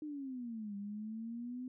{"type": "exponential two-way sweep", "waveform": "sine", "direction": "down then up", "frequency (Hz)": [309, 199.3, 256], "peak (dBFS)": -40, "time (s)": [0.02, 1.68], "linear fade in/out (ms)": 2, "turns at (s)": 0.76, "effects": []}